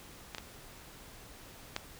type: clicks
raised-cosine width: 0.2 ms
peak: -21 / -21 / -16 dBFS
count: 3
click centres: 0.348 / 0.383 / 1.764 s
effects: pink hiss -52 dBFS RMS until 1.99 s